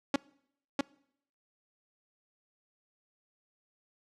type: tone with echo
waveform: sawtooth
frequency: 278.9 Hz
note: C#4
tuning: 11 cents sharp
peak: -20 dBFS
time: 0.14-0.16 s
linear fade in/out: 2 ms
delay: 650 ms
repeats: 1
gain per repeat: -2 dB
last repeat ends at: 0.81 s
effects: noise-tail reverb RT60 0.7 s tail -24 dB re dry + low-pass 6000 Hz 12 dB/octave